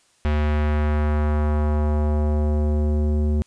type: tone with low-pass filter sweep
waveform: square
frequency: 75 Hz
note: D2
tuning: 37 cents sharp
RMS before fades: -20 dBFS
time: 0.25-3.42 s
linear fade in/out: 0 ms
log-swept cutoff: 2700 to 340 Hz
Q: 1.1
effects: white hiss -60 dBFS RMS until 3.46 s + resampled to 22050 Hz